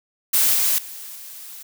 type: noise with level steps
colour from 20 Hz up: blue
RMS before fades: -17 / -19 / -36 / -38 dBFS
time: 0.33-1.63 s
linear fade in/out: 10 ms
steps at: 0.54 / 0.78 / 1.15 s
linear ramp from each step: 5 ms
effects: none